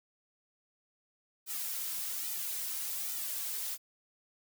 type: noise with flanger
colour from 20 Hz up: blue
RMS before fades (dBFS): -37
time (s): 1.46-3.78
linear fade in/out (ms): 50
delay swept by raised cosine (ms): 1.8 to 3.6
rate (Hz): 1.2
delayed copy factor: -1
effects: none